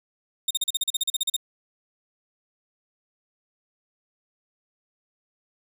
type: tone bursts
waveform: sawtooth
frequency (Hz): 3679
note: A#7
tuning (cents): -24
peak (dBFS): -18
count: 14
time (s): 0.48-1.365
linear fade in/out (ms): 5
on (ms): 27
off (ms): 39
effects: none